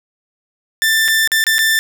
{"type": "tone with dropouts", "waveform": "sawtooth", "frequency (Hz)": 1777, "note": "A6", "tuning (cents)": 17, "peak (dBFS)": -8, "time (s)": [0.82, 1.79], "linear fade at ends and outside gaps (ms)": 0, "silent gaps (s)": [[1.08, 1.084], [1.275, 1.318], [1.44, 1.467], [1.583, 1.59]], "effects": []}